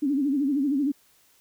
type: tone with vibrato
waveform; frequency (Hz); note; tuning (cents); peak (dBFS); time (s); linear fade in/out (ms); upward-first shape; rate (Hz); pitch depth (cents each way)
sine; 280; C#4; +18; -21; 0.02-0.92; 10; sine; 13; 120
effects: white hiss -61 dBFS RMS until 1.4 s

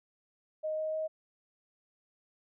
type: tone with pitch steps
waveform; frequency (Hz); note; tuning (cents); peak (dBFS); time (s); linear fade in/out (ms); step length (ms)
sine; 622.3 / 625.9 / 629.5; D#5 / D#5 / D#5; 0 / +10 / +20; -31; 0.63-1.08; 20; 150
effects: none

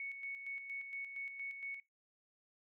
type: tone with tremolo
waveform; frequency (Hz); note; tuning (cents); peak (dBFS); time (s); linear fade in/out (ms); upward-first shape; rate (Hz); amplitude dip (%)
sine; 2217; C#7; 0; -40; 0-1.8; 2; square; 4.3; 50
effects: noise-tail reverb RT60 0.3 s tail -26 dB re dry

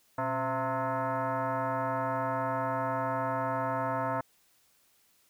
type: tone with frequency modulation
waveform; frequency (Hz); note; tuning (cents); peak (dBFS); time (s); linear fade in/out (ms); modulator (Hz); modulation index
sine; 123.47; B2; 0; -28; 0.18-4.21; 5; 394; 3.1
effects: white hiss -67 dBFS RMS until 5.29 s

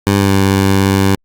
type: tone with pitch glide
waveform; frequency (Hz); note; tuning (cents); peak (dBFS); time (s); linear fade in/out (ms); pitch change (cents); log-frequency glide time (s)
15% pulse; 99.6 to 97.21; G2 to G2; +28 to -14; -3; 0.07-1.15; 0; -42; 0.18-0.34
effects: Opus 48 kbps

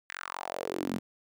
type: tone with high-pass filter sweep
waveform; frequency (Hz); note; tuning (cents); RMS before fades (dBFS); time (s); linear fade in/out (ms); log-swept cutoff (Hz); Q
sawtooth; 45.32; F#1; -35; -36; 0.09-0.99; 10; 1900 to 200; 3.9
effects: none

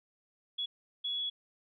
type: tone bursts at uneven times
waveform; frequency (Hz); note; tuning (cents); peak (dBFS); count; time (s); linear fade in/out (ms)
sine; 3374; G#7; +27; -32; 2; 0.58-0.66 / 1.04-1.3; 10
effects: none

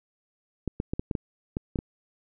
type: clicks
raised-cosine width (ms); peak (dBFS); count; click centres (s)
3; -15; 9; 0.677 / 0.801 / 0.935 / 0.995 / 1.112 / 1.152 / 1.569 / 1.758 / 1.789
effects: none

